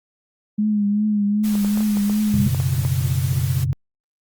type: tone with vibrato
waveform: sine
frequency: 208.1 Hz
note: G#3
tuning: 4 cents sharp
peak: -16 dBFS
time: 0.58-2.48 s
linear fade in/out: 10 ms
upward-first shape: triangle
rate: 2.6 Hz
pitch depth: 54 cents each way
type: noise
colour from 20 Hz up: white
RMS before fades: -35 dBFS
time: 1.43-3.65 s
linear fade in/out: 20 ms
type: clicks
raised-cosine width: 1 ms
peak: -18 dBFS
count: 9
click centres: 1.554 / 1.647 / 1.774 / 1.806 / 1.971 / 2.097 / 2.547 / 2.601 / 2.85 s
type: chord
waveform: sine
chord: F# suspended fourth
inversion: none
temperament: just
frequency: 92.5 / 123.33 / 138.75 Hz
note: F#2 / B2 / C#3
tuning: 0 / -2 / +2 cents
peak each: -23 / -22 / -21 dBFS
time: 2.34-3.73 s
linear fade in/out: 0 ms
effects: Opus 32 kbps